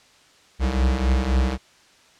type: beating tone pair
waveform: square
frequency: 61.74 / 65.54 Hz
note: B1 / C2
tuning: 0 / +4 cents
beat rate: 3.8 Hz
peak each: -24 / -20 dBFS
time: 0.59-1.58 s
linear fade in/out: 50 ms
effects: white hiss -54 dBFS RMS until 2.19 s + low-pass 6000 Hz 12 dB/octave